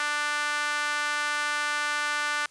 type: tone with high-pass filter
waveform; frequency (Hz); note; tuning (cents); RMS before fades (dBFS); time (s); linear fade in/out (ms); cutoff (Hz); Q
sawtooth; 295.3; D4; +10; -28; 0-2.46; 2; 1400; 2.5
effects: white hiss -58 dBFS RMS until 2.5 s + resampled to 22050 Hz